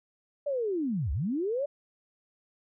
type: linear two-way sweep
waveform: sine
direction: down then up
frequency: 592 to 58.9 to 592 Hz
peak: -27 dBFS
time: 0.46-1.66 s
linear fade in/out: 10 ms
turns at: 1.12 s
effects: none